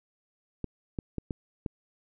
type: clicks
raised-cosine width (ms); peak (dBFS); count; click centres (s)
3; -19; 5; 0.643 / 0.988 / 1.183 / 1.308 / 1.662
effects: none